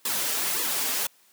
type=noise with flanger; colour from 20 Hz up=white; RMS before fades=-27 dBFS; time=0.05-1.07 s; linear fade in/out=5 ms; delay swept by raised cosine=1.3 to 5.7 ms; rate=1.8 Hz; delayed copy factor=-0.95; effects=white hiss -60 dBFS RMS until 1.32 s + high-pass 200 Hz 12 dB/octave